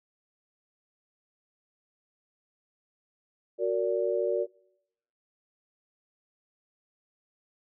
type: chord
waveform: sine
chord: Gb augmented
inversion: none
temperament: just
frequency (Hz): 370 / 462.5 / 578.1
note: Gb4 / Bb4 / D5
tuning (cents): 0 / -14 / -27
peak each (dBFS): -29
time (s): 3.58-4.47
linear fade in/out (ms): 50
effects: noise-tail reverb RT60 0.8 s tail -24 dB re dry